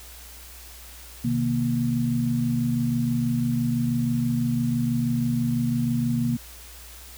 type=tone cluster; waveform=sine; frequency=128.5 / 154.6 / 235.6 Hz; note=C3 / D#3 / A#3; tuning=-31 / -11 / +19 cents; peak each=-26 / -30 / -23 dBFS; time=1.24-6.37 s; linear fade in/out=10 ms; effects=added 60 Hz sine -45 dBFS peak until 7.17 s + white hiss -45 dBFS RMS until 7.17 s